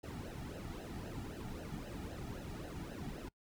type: noise with flanger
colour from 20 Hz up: brown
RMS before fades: -45 dBFS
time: 0.03-3.29 s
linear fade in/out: 10 ms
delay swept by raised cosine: 0.86 to 1.96 ms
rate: 3.8 Hz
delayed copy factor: -0.8
effects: noise-tail reverb RT60 0.1 s tail -24 dB re dry